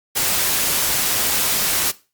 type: noise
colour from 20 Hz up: white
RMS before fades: -19 dBFS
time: 0.15-1.92 s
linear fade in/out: 20 ms
effects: noise-tail reverb RT60 0.3 s tail -18 dB re dry + Opus 48 kbps